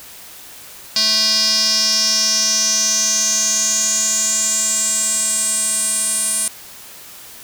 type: tone with band-pass filter sweep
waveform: square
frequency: 218.4 Hz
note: A3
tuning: 13 cents flat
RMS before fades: -17 dBFS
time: 0.96-6.48 s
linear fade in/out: 2 ms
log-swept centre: 4800 to 9200 Hz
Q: 6.8
effects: white hiss -38 dBFS RMS until 7.43 s